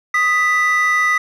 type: tone pair together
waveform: triangle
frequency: 1244.5 / 1975.5 Hz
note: D#6 / B6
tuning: 0 / 0 cents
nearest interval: minor sixth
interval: 800 cents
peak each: -15 / -12 dBFS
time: 0.14-1.18 s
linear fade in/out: 5 ms
effects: tanh soft clip ceiling -6 dBFS